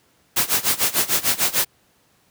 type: noise with tremolo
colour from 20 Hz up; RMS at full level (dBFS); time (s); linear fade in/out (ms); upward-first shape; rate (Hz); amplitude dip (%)
white; -17; 0.36-1.65; 10; sine; 6.7; 90
effects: pink hiss -60 dBFS RMS until 2.3 s + high-pass 80 Hz 12 dB/octave

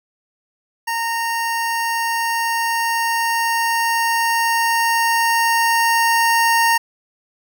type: tone with level ramp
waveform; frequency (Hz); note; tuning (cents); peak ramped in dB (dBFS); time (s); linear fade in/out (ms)
25% pulse; 922; A#5; -19; -16 to -9; 0.87-6.78; 10
effects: none

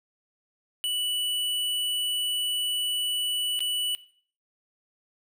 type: tone with dropouts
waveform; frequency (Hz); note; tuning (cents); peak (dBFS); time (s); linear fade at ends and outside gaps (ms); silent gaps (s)
square; 2960; F#7; 0; -26; 0.84-3.95; 0; 3.592-3.605
effects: noise-tail reverb RT60 0.5 s tail -17 dB re dry

